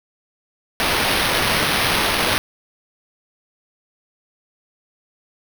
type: noise with sample-and-hold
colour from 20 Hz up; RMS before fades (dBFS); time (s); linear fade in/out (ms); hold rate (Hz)
violet; -19; 0.8-2.38; 0; 7350
effects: none